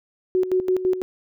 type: tone with tremolo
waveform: sine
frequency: 370 Hz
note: F#4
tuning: in tune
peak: -16 dBFS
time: 0.35-1.02 s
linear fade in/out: 0 ms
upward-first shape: square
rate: 6 Hz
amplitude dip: 70%
effects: none